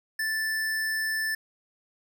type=tone; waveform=square; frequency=1760 Hz; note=A6; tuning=in tune; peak=-27 dBFS; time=0.19-1.35 s; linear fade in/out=5 ms; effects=none